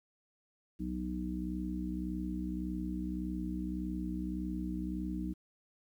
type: harmonic tone with a mistuned harmonic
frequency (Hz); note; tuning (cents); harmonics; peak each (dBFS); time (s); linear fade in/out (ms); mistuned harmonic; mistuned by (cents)
61.74; B1; 0; 1 / 3 / 4 / 5; -41 / -38 / -44 / -39; 0.79-5.34; 20; 1; +42
effects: 11-bit